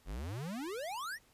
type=exponential sweep; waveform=square; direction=up; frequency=41.2 to 2000 Hz; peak=-39 dBFS; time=0.05-1.19 s; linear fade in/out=50 ms; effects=pink hiss -67 dBFS RMS until 1.33 s + resampled to 32000 Hz